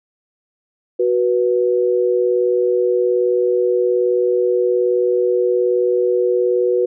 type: tone pair together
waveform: sine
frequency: 370 / 488.8 Hz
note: F#4 / B4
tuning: 0 / -18 cents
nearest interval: perfect fourth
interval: 482 cents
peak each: -16 dBFS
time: 0.99-6.86 s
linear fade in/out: 10 ms
effects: none